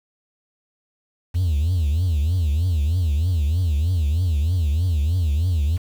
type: tone with vibrato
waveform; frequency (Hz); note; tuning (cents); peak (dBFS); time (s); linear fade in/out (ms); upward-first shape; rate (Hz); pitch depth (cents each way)
triangle; 81.3; E2; -23; -14; 1.34-5.78; 20; triangle; 3.2; 270
effects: tanh soft clip ceiling -12 dBFS + 7-bit